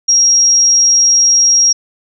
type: tone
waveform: sine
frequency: 5620 Hz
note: F8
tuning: 10 cents sharp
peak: -6 dBFS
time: 0.08-1.73 s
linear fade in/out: 10 ms
effects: none